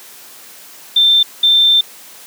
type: tone bursts at uneven times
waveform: sine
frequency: 3570 Hz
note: A7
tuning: 24 cents sharp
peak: -7 dBFS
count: 2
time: 0.96-1.23 / 1.43-1.81 s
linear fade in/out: 5 ms
effects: white hiss -38 dBFS RMS until 2.26 s + high-pass 200 Hz 12 dB/octave